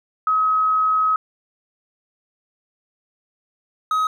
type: tone pair in turn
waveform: sine / triangle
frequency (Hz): 1274 / 1267.9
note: D#6 / D#6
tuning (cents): +41 / +32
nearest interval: unison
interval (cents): 9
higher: first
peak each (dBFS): -15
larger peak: neither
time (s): 0.27-1.16 / 3.91-4.07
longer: first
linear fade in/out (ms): 2
effects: none